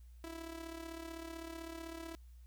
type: tone with amplitude modulation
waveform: sawtooth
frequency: 329.6 Hz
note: E4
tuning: in tune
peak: -38 dBFS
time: 0.24-2.15 s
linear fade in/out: 0 ms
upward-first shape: sine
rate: 35.8 Hz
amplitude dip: 65%
effects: added 60 Hz sine -53 dBFS peak until 2.46 s + white hiss -75 dBFS RMS until 2.46 s

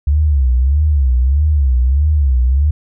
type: tone with vibrato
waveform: sine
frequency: 68.8 Hz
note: C#2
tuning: 12 cents flat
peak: -9 dBFS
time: 0.07-2.71 s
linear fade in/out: 5 ms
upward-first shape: sine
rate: 1.6 Hz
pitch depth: 190 cents each way
effects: none

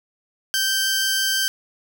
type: tone pair together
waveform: 15% pulse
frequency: 1561 / 5251 Hz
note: G6 / E8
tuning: -8 / -8 cents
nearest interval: octave + major sixth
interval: 2100 cents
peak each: -13 / -22 dBFS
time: 0.54-1.48 s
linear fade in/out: 0 ms
effects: none

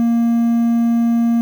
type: tone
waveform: triangle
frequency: 233.1 Hz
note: A#3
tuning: in tune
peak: -10 dBFS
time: 0-1.41 s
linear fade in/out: 0 ms
effects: 7-bit

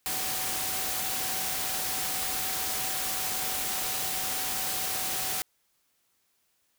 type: tone in noise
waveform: sine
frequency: 756 Hz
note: F#5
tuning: 37 cents sharp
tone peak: -41 dBFS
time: 0.06-5.42 s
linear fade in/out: 0 ms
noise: white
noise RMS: -31 dBFS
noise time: 0.06-5.42 s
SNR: -13 dB
effects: white hiss -72 dBFS RMS until 6.78 s

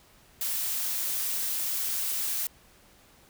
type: noise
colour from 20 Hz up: blue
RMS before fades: -30 dBFS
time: 0.41-2.47 s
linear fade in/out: 2 ms
effects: pink hiss -58 dBFS RMS until 3.29 s

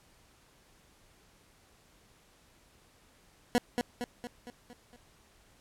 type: tone with echo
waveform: 20% pulse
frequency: 243 Hz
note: B3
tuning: 28 cents flat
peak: -18 dBFS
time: 3.55-3.58 s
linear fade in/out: 0 ms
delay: 230 ms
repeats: 6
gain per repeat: -5 dB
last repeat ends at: 4.96 s
effects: pink hiss -63 dBFS RMS until 5.6 s + low-pass 12000 Hz 12 dB/octave

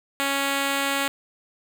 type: tone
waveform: 5% pulse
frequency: 277.2 Hz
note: C#4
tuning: in tune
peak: -11 dBFS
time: 0.2-1.08 s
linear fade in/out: 0 ms
effects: none

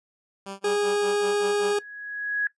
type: tone with tremolo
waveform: 10% pulse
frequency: 196 Hz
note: G3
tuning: in tune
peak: -25 dBFS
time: 0.46-1.79 s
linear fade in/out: 2 ms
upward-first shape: sine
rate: 5.2 Hz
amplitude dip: 100%
type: tone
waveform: 40% pulse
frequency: 411.3 Hz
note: G#4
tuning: 17 cents flat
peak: -21 dBFS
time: 0.64-1.79 s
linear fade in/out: 5 ms
type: tone with exponential growth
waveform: sine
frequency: 1668 Hz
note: G#6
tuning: 7 cents sharp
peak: -20 dBFS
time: 1.18-2.47 s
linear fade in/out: 2 ms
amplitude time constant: 280 ms
effects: noise-tail reverb RT60 0.1 s tail -18 dB re dry + resampled to 24000 Hz

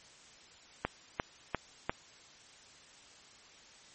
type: click train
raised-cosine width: 0.5 ms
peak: -15 dBFS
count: 4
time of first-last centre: 0.85-1.895 s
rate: 2.87 Hz
effects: white hiss -57 dBFS RMS until 3.94 s + MP3 32 kbps

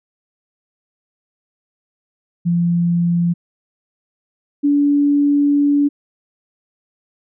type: tone pair in turn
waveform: sine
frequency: 172.1 / 287.4 Hz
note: F3 / D4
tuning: -25 / -37 cents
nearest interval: major sixth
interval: 888 cents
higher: second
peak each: -13 / -11 dBFS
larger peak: second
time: 2.45-3.34 / 4.63-5.89 s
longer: second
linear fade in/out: 20 ms
effects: none

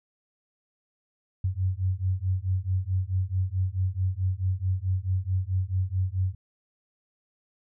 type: beating tone pair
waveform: sine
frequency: 91.3 / 95.9 Hz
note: F#2 / G2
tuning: -23 / -37 cents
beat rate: 4.6 Hz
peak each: -27 / -27 dBFS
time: 1.44-6.35 s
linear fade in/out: 5 ms
effects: none

